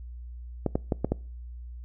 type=clicks; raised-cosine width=2 ms; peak=-11 dBFS; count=5; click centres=0.663 / 0.755 / 0.922 / 1.046 / 1.12 s; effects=noise-tail reverb RT60 0.4 s tail -24 dB re dry + added 60 Hz sine -38 dBFS peak until 1.84 s